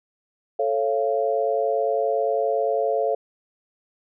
sine chord, A augmented, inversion none, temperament just, 440 / 550 / 687.5 Hz, A4 / C#5 / E#5, 0 / -14 / -27 cents, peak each -24 dBFS, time 0.59-3.15 s, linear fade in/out 5 ms, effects none

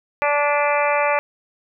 harmonic tone with a mistuned harmonic, 290.6 Hz, D4, 18 cents flat, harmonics 2 / 3 / 4 / 5 / 6 / 7 / 8 / 9, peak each -20 / -22 / -24 / -29 / -30 / -27 / -25 / -32 dBFS, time 0.22-1.19 s, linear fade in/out 0 ms, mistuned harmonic 8, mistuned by +34 cents, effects none

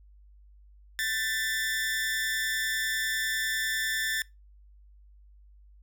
sawtooth tone with amplitude modulation, 1770 Hz, A6, 10 cents sharp, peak -21 dBFS, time 0.99-4.22 s, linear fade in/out 0 ms, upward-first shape sine, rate 230 Hz, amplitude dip 65%, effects noise-tail reverb RT60 0.2 s tail -22 dB re dry + added 50 Hz sine -52 dBFS peak until 5.82 s

